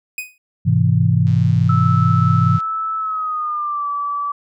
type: tone with exponential decay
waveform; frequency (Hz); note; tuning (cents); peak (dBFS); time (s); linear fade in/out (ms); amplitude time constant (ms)
45% pulse; 2497; D#7; +6; -20; 0.18-0.38; 2; 42
type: chord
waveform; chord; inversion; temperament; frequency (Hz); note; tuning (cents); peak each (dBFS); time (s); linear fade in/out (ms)
sine; Ab augmented; none; equal with one note detuned; 103.83 / 128.57 / 164.81; Ab2 / C3 / E3; 0 / -30 / 0; -16 / -16 / -16; 0.65-2.59; 20
type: click train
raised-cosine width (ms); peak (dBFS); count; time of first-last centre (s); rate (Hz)
0.2; -25; 165; 1.27-2.603; 123
type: tone with pitch glide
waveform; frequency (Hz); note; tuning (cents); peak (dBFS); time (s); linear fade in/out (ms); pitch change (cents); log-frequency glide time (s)
sine; 1310 to 1153.7; E6 to D6; -11 to -31; -19; 1.69-4.32; 5; -220; 2.97-3.88
effects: none